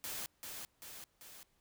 white noise with echo, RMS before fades -42 dBFS, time 0.04-0.26 s, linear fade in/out 0 ms, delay 390 ms, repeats 3, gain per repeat -4 dB, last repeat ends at 1.43 s, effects pink hiss -75 dBFS RMS until 1.6 s

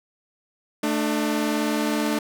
sawtooth tone pair together, 220 / 298.6 Hz, A3 / D4, 0 / +29 cents, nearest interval perfect fourth, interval 529 cents, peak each -21 / -20 dBFS, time 0.83-2.19 s, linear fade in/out 5 ms, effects none

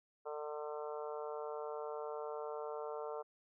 harmonic tone, 150 Hz, D3, 37 cents sharp, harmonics 3 / 4 / 5 / 6 / 7 / 8 / 9, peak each -43 / -46 / -50 / -51 / -52 / -54 / -54 dBFS, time 0.25-3.23 s, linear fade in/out 20 ms, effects none

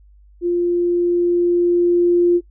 sine tone with level ramp, 349.2 Hz, F4, in tune, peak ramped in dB -15 to -10 dBFS, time 0.41-2.41 s, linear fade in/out 50 ms, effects noise-tail reverb RT60 0.1 s tail -20 dB re dry + added 50 Hz sine -45 dBFS peak until 2.5 s

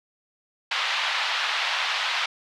white band-pass noise, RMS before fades -26 dBFS, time 0.71-2.26 s, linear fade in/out 5 ms, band 770 to 3800 Hz, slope 24 dB/octave, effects none

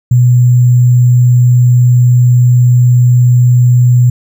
sine tone with sample-and-hold, 123.47 Hz, B2, in tune, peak -3 dBFS, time 0.11-4.1 s, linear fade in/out 5 ms, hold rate 7350 Hz, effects none

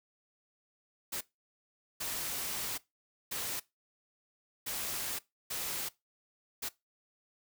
white noise bursts at uneven times, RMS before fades -37 dBFS, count 6, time 1.12-1.21 / 2-2.78 / 3.31-3.6 / 4.66-5.19 / 5.5-5.89 / 6.62-6.69 s, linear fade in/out 10 ms, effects noise-tail reverb RT60 0.2 s tail -20 dB re dry

